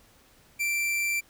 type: tone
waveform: 45% pulse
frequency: 2349 Hz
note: D7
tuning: in tune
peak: -25 dBFS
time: 0.59-1.21 s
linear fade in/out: 20 ms
effects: pink hiss -59 dBFS RMS until 1.29 s